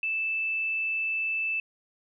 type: tone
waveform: sine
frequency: 2637 Hz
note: E7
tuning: in tune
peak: -26 dBFS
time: 0.03-1.6 s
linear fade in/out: 2 ms
effects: none